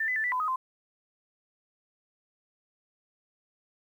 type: tone with pitch steps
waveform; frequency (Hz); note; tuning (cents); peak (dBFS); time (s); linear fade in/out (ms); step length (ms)
sine; 1782 / 2007 / 1761 / 1972 / 1010 / 1254 / 1038; A6 / B6 / A6 / B6 / B5 / D#6 / C6; +22 / +27 / +1 / -3 / +39 / +13 / -14; -26; 0-0.56; 5; 80
effects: 10-bit